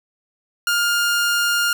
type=tone; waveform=sawtooth; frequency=1410 Hz; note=F6; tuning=16 cents sharp; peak=-13 dBFS; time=0.67-1.73 s; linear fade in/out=2 ms; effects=9-bit